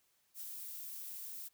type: noise with ADSR envelope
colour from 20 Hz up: violet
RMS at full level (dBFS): -44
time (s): 0.34-1.49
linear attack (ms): 67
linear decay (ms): 32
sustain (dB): -2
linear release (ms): 21
effects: white hiss -75 dBFS RMS until 1.53 s